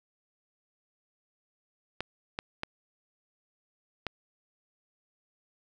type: clicks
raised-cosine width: 0.3 ms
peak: -16 dBFS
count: 4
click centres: 2.006 / 2.389 / 2.634 / 4.067 s
effects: none